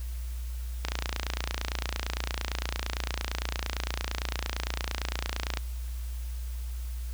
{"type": "click train", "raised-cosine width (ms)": 0.2, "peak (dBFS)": -12, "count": 137, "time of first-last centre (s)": [0.85, 5.572], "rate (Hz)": 28.8, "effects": ["added 60 Hz sine -32 dBFS peak until 7.13 s", "white hiss -51 dBFS RMS until 7.13 s"]}